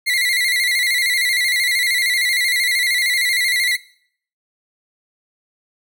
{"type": "tone with vibrato", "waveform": "30% pulse", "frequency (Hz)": 2043, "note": "C7", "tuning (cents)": -42, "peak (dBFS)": -13, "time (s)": [0.06, 3.77], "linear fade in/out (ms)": 20, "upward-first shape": "square", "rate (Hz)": 13, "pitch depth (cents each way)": 64, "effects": ["noise-tail reverb RT60 0.6 s tail -20 dB re dry"]}